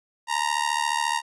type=tone with amplitude modulation; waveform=sawtooth; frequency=932.3 Hz; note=A#5; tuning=in tune; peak=-15 dBFS; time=0.27-1.22 s; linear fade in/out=50 ms; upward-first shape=sine; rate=74.3 Hz; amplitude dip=90%; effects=resampled to 24000 Hz